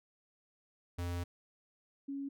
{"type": "tone pair in turn", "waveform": ["square", "sine"], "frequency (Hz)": [87.4, 277.5], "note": ["F2", "C#4"], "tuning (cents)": [2, 2], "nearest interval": "octave + minor sixth", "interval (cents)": 2000, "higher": "second", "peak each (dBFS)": [-36, -37], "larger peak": "first", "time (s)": [[0.98, 1.24], [2.08, 2.29]], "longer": "first", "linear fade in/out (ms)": 10, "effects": []}